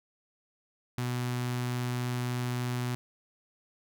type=tone with notch filter; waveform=sawtooth; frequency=123.47 Hz; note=B2; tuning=in tune; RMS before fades=-32 dBFS; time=0.98-2.95 s; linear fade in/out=0 ms; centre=530 Hz; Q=1.7; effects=none